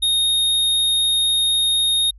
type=tone; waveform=square; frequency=3712 Hz; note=A#7; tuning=8 cents flat; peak=-16 dBFS; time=0.02-2.11 s; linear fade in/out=10 ms; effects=added 50 Hz sine -41 dBFS peak until 2.18 s + resampled to 32000 Hz